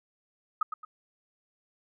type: tone with echo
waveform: sine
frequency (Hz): 1258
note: D#6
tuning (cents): +19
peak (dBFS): -22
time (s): 0.61-0.63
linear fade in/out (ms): 5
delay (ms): 110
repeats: 2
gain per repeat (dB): -9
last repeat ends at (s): 0.85
effects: none